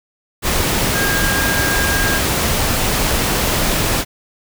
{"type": "tone in noise", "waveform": "sine", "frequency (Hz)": 1617, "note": "G#6", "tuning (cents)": -47, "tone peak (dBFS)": -19, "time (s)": [0.92, 2.21], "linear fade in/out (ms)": 50, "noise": "pink", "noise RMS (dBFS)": -17, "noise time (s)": [0.42, 4.05], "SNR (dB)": -5, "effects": []}